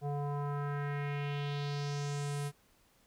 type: tone with low-pass filter sweep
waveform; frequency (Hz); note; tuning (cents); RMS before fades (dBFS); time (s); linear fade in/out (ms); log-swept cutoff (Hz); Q
square; 143.9; D3; -35; -36; 0.01-2.52; 50; 680 to 11000; 2.5
effects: pink hiss -68 dBFS RMS until 3.06 s